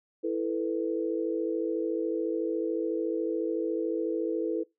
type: chord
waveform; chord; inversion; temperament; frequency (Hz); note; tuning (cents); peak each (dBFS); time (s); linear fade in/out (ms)
sine; E suspended fourth; none; equal; 329.6 / 440 / 493.9; E4 / A4 / B4; 0 / 0 / 0; -30 / -31 / -33; 0.23-4.64; 20
effects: noise-tail reverb RT60 0.2 s tail -22 dB re dry